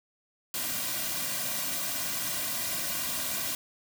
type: noise with comb filter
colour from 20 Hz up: white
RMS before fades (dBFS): -32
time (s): 0.54-3.55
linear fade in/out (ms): 2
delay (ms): 2.3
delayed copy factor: -0.8
effects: none